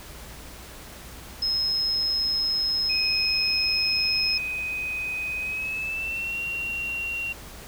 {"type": "tone", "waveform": "sine", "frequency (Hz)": 5150, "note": "E8", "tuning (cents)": -41, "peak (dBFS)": -22, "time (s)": [1.42, 4.38], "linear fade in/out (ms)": 5}
{"type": "tone with pitch glide", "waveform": "sine", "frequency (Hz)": [2507, 2750], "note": ["D#7", "F7"], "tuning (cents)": [12, -27], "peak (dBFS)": -27, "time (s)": [2.89, 7.33], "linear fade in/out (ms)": 10, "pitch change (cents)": 161, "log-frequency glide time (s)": [5.39, 6.38]}
{"effects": ["added 60 Hz sine -46 dBFS peak until 7.67 s", "pink hiss -43 dBFS RMS until 7.67 s"]}